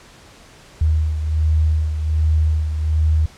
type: beating tone pair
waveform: sine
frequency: 77.78 / 79.08 Hz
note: D#2 / D#2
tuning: 0 / +29 cents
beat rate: 1.3 Hz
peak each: -15 / -23 dBFS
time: 0.81-3.26 s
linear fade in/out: 5 ms
effects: pink hiss -45 dBFS RMS until 3.37 s + low-pass 8000 Hz 12 dB/octave